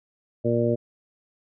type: harmonic tone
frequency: 118 Hz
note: A#2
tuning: 22 cents sharp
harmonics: 1 / 2 / 3 / 4 / 5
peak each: -26 / -26 / -26 / -26 / -26 dBFS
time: 0.44-0.76 s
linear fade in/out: 20 ms
effects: none